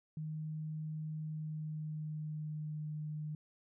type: tone with pitch glide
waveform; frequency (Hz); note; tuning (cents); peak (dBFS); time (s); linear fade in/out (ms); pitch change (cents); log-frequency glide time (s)
sine; 155.3 to 152.28; D#3 to D#3; -3 to -37; -38; 0.17-3.35; 2; -34; 1.22-2.89
effects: none